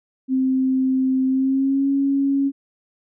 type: tone with pitch glide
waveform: sine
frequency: 261.6 to 276.2 Hz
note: C4 to C#4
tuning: 0 to -6 cents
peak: -16 dBFS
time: 0.28-2.52 s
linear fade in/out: 50 ms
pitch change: +94 cents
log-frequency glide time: 1.27-1.89 s
effects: none